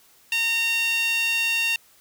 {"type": "tone with high-pass filter", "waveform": "sawtooth", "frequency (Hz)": 917, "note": "A#5", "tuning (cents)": -29, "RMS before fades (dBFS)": -23, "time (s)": [0.32, 1.76], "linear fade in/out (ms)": 2, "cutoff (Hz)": 2600, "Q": 4.9, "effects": ["white hiss -56 dBFS RMS until 2 s"]}